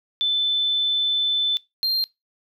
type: tone pair in turn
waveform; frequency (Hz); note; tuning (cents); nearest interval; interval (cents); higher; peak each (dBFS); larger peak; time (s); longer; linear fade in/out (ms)
sine / triangle; 3520 / 4186; A7 / C8; 0 / 0; minor third; 300; second; -18; neither; 0.21-1.57 / 1.83-2.04; first; 0
effects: noise-tail reverb RT60 0.2 s tail -22 dB re dry